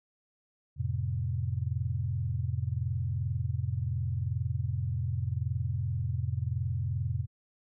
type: chord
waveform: sine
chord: F major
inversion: none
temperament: equal with one note detuned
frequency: 88.12 / 110 / 130.81 Hz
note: F2 / A2 / C3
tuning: +16 / 0 / 0 cents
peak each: -33 dBFS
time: 0.76-7.27 s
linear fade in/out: 50 ms
effects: none